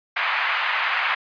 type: band-pass noise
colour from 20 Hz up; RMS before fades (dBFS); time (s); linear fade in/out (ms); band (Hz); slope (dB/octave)
white; -23; 0.16-1.15; 10; 870 to 2500; 24
effects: resampled to 11025 Hz